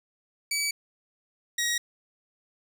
15% pulse tone pair in turn, 2288 / 1894.7 Hz, D7 / A#6, -46 / +28 cents, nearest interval minor third, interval 326 cents, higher first, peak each -19 / -19 dBFS, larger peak neither, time 0.51-0.71 / 1.58-1.78 s, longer neither, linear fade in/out 5 ms, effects none

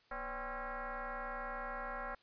sine tone with frequency modulation, 298.9 Hz, D4, 31 cents sharp, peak -39 dBFS, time 0.11-2.15 s, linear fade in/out 5 ms, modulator 269 Hz, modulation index 5.6, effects white hiss -69 dBFS RMS until 2.22 s + resampled to 11025 Hz

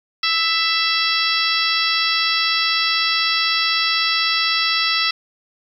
harmonic tone with a mistuned harmonic, 664 Hz, E5, 12 cents sharp, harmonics 2 / 3 / 4 / 5 / 6 / 7 / 8, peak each -24 / -24 / -24 / -24 / -24 / -24 / -24 dBFS, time 0.23-5.11 s, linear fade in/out 5 ms, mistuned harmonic 2, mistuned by -21 cents, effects 8-bit

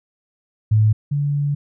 sine tone pair in turn, 107.9 / 144.03 Hz, A2 / D3, -33 / -33 cents, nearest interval perfect fourth, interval 500 cents, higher second, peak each -11 / -17 dBFS, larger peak first, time 0.71-0.93 / 1.11-1.55 s, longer second, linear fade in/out 10 ms, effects none

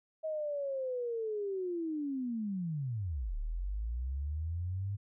sine linear two-way sweep, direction down then up, 638 to 34.65 to 102.4 Hz, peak -33 dBFS, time 0.23-4.97 s, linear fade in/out 20 ms, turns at 3.36 s, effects none

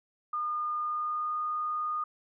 sine tone with pitch glide, 1216 to 1227.3 Hz, D#6 to D#6, -40 to -24 cents, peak -29 dBFS, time 0.33-2.04 s, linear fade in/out 5 ms, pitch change +16 cents, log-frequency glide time 0.77-1.37 s, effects none

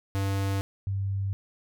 square / sine tone pair in turn, 98 / 98 Hz, G2 / G2, 0 / 0 cents, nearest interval unison, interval 0 cents, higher neither, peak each -26 dBFS, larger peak neither, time 0.15-0.61 / 0.87-1.33 s, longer neither, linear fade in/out 0 ms, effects none

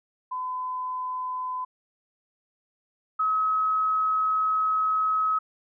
sine tone pair in turn, 1013 / 1279.2 Hz, B5 / D#6, +44 / +48 cents, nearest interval major third, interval 404 cents, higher second, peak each -28 / -21 dBFS, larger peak second, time 0.31-1.65 / 3.19-5.39 s, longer second, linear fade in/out 10 ms, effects none

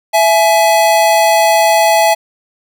square tone pair together, 664 / 845.4 Hz, E5 / G#5, +12 / +31 cents, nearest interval major third, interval 419 cents, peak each -11 dBFS, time 0.13-2.15 s, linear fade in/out 20 ms, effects none

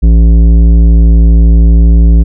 triangle tone with tanh clipping, 56.3 Hz, A1, 40 cents sharp, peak -3 dBFS, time 0.02-2.24 s, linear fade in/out 20 ms, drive 16 dB, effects none

